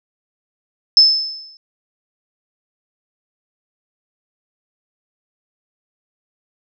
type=tone with exponential decay; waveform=sine; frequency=5250 Hz; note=E8; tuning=8 cents flat; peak=-3 dBFS; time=0.97-1.57 s; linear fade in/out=1 ms; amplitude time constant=130 ms; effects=none